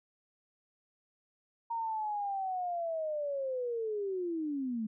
sine linear sweep, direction down, 932.3 to 210.9 Hz, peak -32 dBFS, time 1.7-4.87 s, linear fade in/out 10 ms, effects none

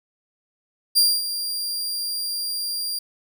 sawtooth tone with ADSR envelope, 4771 Hz, D8, 26 cents sharp, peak -10 dBFS, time 0.95-2.99 s, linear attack 25 ms, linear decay 240 ms, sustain -12 dB, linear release 6 ms, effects none

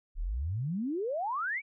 sine exponential sweep, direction up, 32.7 to 2370 Hz, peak -30 dBFS, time 0.15-1.62 s, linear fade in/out 50 ms, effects none

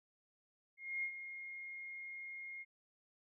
sine tone with ADSR envelope, 2139 Hz, C7, 38 cents sharp, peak -35 dBFS, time 0.77-2.65 s, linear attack 260 ms, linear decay 80 ms, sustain -10 dB, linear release 35 ms, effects none

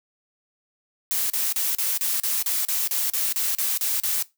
blue noise bursts, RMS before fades -24 dBFS, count 14, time 1.11-4.225 s, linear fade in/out 0 ms, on 190 ms, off 35 ms, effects noise-tail reverb RT60 0.2 s tail -18 dB re dry

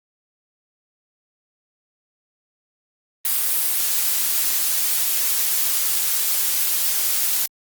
blue noise, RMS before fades -20 dBFS, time 3.25-7.46 s, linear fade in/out 2 ms, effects Opus 32 kbps

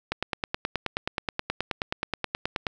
click train, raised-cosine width 0.3 ms, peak -10 dBFS, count 25, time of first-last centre 0.12-2.668 s, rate 9.42 Hz, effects none

